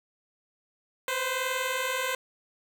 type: tone pair together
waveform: 10% pulse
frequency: 502 / 522.7 Hz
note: B4 / C5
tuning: +28 / -2 cents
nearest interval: minor second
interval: 70 cents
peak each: -24 / -21 dBFS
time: 1.08-2.15 s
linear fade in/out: 2 ms
effects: 9-bit

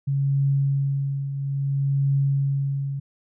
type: tone with tremolo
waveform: sine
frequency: 138.59 Hz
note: C#3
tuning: in tune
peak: -17 dBFS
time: 0.07-3 s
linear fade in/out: 10 ms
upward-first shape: triangle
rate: 0.6 Hz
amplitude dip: 65%
effects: none

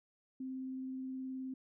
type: tone with vibrato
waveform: sine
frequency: 261.1 Hz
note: C4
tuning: 3 cents flat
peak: -39 dBFS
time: 0.4-1.54 s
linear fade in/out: 5 ms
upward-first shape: sine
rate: 19 Hz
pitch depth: 9 cents each way
effects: none

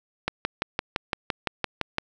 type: click train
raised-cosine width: 0.3 ms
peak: -8 dBFS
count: 11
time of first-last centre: 0.28-1.984 s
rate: 5.87 Hz
effects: none

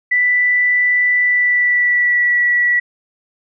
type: tone with pitch glide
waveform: sine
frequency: 1979 to 1943.9 Hz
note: B6 to B6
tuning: +3 to -28 cents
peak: -11 dBFS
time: 0.11-2.8 s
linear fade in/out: 10 ms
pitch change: -31 cents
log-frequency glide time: 1.2-2.39 s
effects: none

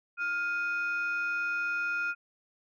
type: tone pair together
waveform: sine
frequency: 1406.2 / 2489 Hz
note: F6 / D#7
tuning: +11 / 0 cents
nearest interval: minor seventh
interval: 989 cents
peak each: -28 / -34 dBFS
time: 0.17-2.15 s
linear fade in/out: 50 ms
effects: tanh soft clip ceiling -24 dBFS

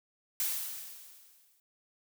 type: noise with exponential decay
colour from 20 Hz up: blue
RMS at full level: -30 dBFS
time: 0.4-1.6 s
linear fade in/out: 1 ms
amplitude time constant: 260 ms
effects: none

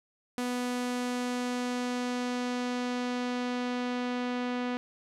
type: tone with low-pass filter sweep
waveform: sawtooth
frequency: 246.9 Hz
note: B3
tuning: in tune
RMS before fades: -32 dBFS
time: 0.38-4.77 s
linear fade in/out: 0 ms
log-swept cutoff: 11000 to 3200 Hz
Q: 0.89
effects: none

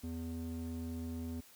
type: tone with band-pass filter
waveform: square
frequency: 82.41 Hz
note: E2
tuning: in tune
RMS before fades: -41 dBFS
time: 0.03-1.41 s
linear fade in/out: 10 ms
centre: 200 Hz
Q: 2.3
effects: white hiss -60 dBFS RMS until 1.55 s

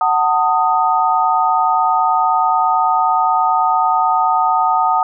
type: chord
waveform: sine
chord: D# diminished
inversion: first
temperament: just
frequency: 746.7 / 896 / 1244.5 Hz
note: F#5 / A5 / D#6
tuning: +16 / +31 / 0 cents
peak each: -16 dBFS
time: 0.01-5.03 s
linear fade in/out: 2 ms
effects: none

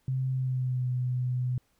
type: tone with pitch glide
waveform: sine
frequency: 130.81 to 125.63 Hz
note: C3 to B2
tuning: 0 to +30 cents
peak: -26 dBFS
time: 0.08-1.58 s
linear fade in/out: 2 ms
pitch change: -70 cents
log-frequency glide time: 0.31-0.88 s
effects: pink hiss -71 dBFS RMS until 1.79 s

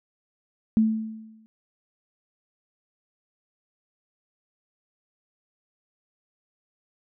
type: tone with exponential decay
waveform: sine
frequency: 220 Hz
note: A3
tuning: in tune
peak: -14 dBFS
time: 0.77-1.46 s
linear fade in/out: 0 ms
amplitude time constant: 150 ms
effects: none

